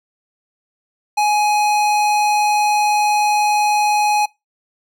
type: tone with hard clipping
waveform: sine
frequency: 837 Hz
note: G#5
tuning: 13 cents sharp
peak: -15 dBFS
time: 1.17-4.26 s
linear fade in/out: 10 ms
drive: 18 dB
effects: noise-tail reverb RT60 0.2 s tail -22 dB re dry